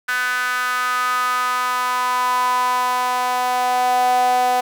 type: tone with high-pass filter sweep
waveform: sawtooth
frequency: 249.9 Hz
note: B3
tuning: 21 cents sharp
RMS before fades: -19 dBFS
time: 0.08-4.61 s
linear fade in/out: 10 ms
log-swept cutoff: 1500 to 690 Hz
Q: 6.1
effects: none